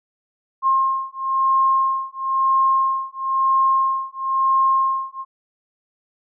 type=beating tone pair; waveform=sine; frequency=1066 / 1067 Hz; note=C6 / C6; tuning=+32 / +34 cents; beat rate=1 Hz; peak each=-19 dBFS; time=0.62-5.25 s; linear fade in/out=50 ms; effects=none